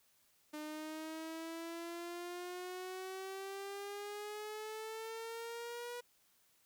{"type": "exponential sweep", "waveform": "sawtooth", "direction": "up", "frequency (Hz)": [301.7, 486.2], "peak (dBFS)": -39, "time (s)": [0.53, 6.01], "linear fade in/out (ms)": 10, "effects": ["white hiss -72 dBFS RMS until 6.65 s"]}